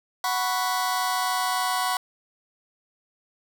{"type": "chord", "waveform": "sawtooth", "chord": "F# suspended fourth", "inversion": "none", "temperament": "just", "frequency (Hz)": [740, 986.7, 1110], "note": ["F#5", "B5", "C#6"], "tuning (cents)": [0, -2, 2], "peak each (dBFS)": [-23, -24, -24], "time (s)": [0.24, 1.97], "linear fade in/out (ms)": 2, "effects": []}